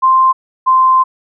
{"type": "tone pair in turn", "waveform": "sine", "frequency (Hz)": [1046.5, 1040.6], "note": ["C6", "C6"], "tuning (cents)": [0, -10], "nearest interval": "unison", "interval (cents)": 10, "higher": "first", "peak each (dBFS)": -6, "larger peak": "neither", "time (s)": [[0.02, 0.33], [0.66, 1.04]], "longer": "second", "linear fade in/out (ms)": 20, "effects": []}